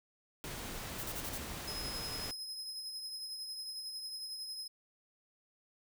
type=noise; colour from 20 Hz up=pink; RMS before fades=-43 dBFS; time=0.44-2.31 s; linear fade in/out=0 ms
type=noise bursts; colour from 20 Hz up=blue; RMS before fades=-42 dBFS; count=5; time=0.98-1.382 s; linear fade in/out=10 ms; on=58 ms; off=28 ms
type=tone with tremolo; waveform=40% pulse; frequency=5110 Hz; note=D#8; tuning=45 cents sharp; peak=-38 dBFS; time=1.67-4.68 s; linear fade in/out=10 ms; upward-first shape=triangle; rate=11 Hz; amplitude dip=45%
effects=none